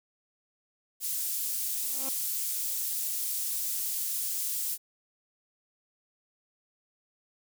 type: high-pass noise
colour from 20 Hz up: pink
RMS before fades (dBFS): -32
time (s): 1-4.78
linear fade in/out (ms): 50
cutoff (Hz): 9400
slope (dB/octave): 12
type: tone with exponential growth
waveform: 15% pulse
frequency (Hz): 266.8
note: C4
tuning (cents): +34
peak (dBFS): -30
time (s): 1.76-2.09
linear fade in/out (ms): 2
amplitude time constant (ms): 71
effects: none